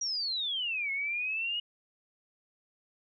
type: exponential two-way sweep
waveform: sine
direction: down then up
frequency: 5800 to 2166 to 2911 Hz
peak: -30 dBFS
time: 0.01-1.6 s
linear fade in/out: 5 ms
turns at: 0.91 s
effects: none